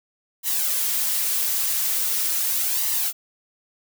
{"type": "noise with flanger", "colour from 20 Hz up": "blue", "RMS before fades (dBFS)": -23, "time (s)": [0.43, 3.13], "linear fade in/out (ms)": 50, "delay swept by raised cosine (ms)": [1, 6.1], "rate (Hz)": 0.41, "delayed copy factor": 0.6, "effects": []}